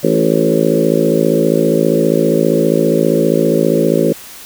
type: harmonic tone with a mistuned harmonic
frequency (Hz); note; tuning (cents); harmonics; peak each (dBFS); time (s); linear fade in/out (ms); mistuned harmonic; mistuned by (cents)
55; A1; 0; 3 / 4 / 5 / 6 / 7 / 8 / 9 / 10; -18 / -18 / -18 / -18 / -18 / -18 / -18 / -18; 0.03-4.13; 10; 7; -15
effects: white hiss -34 dBFS RMS until 4.45 s